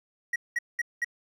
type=tone bursts; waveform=triangle; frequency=1907 Hz; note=A#6; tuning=39 cents sharp; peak=-23 dBFS; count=4; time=0.33-1.046 s; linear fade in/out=5 ms; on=29 ms; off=200 ms; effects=none